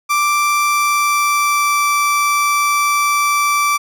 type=tone with pitch glide; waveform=30% pulse; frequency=1174.7 to 1165.2 Hz; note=D6 to D6; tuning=0 to -14 cents; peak=-10 dBFS; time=0.09-3.78 s; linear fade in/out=20 ms; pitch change=-14 cents; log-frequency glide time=0.58-1.89 s; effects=none